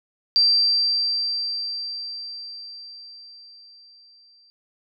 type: tone with exponential decay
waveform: sine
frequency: 4699 Hz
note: D8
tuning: in tune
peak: -13 dBFS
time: 0.36-4.5 s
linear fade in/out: 0 ms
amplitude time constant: 900 ms
effects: none